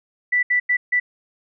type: tone bursts at uneven times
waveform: sine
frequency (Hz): 1973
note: B6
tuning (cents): -2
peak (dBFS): -15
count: 4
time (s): 0.32-0.43 / 0.5-0.6 / 0.69-0.77 / 0.92-1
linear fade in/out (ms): 10
effects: none